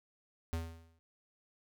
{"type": "tone with exponential decay", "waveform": "square", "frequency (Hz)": 82.41, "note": "E2", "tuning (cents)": 0, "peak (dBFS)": -32, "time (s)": [0.53, 0.99], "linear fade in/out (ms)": 0, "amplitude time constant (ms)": 100, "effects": []}